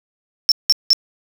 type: tone bursts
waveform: triangle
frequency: 5400 Hz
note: E8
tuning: 41 cents sharp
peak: -7 dBFS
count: 3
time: 0.49-0.931 s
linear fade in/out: 0 ms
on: 27 ms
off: 180 ms
effects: none

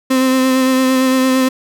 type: tone with vibrato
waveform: 35% pulse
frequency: 260.3 Hz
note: C4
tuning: 9 cents flat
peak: -9 dBFS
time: 0.1-1.49 s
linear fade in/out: 10 ms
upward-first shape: sine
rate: 8.8 Hz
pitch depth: 18 cents each way
effects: none

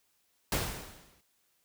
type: noise with exponential decay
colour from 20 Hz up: pink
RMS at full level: -28 dBFS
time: 0.52-1.21 s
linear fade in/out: 2 ms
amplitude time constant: 150 ms
effects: white hiss -73 dBFS RMS until 1.64 s

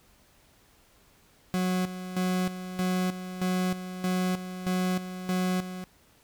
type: tone with tremolo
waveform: 40% pulse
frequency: 183.5 Hz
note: F#3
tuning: 14 cents flat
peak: -24 dBFS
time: 1.54-5.84 s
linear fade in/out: 0 ms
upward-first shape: square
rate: 1.6 Hz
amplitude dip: 70%
effects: pink hiss -61 dBFS RMS until 6.23 s

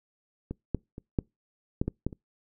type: clicks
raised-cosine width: 3 ms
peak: -21 / -13 / -27 / -12 / -13 / -16 / -15 / -29 dBFS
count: 8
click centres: 0.51 / 0.747 / 0.981 / 1.188 / 1.815 / 1.88 / 2.066 / 2.128 s
effects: noise-tail reverb RT60 0.2 s tail -26 dB re dry

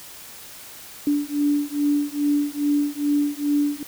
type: beating tone pair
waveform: sine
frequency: 289.5 / 291.9 Hz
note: D4 / D4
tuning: -25 / -10 cents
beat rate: 2.4 Hz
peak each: -22 dBFS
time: 1.07-3.83 s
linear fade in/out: 2 ms
effects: white hiss -41 dBFS RMS until 3.87 s

